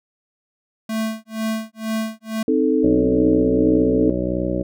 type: tone with tremolo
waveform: square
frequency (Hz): 220.8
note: A3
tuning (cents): +6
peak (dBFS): -20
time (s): 0.89-2.43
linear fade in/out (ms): 5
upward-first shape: sine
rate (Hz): 2.1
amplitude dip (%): 100
type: chord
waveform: sine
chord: A diminished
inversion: first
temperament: equal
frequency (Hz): 261.6 / 311.1 / 440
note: C4 / Eb4 / A4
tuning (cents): 0 / 0 / 0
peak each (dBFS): -19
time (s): 2.48-4.1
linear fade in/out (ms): 2
type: harmonic tone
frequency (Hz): 61.74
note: B1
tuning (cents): 0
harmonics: 1 / 2 / 3 / 4 / 5 / 6 / 8 / 9 / 10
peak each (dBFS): -29 / -31 / -26 / -31 / -25 / -28 / -34 / -26 / -34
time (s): 2.83-4.63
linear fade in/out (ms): 10
effects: none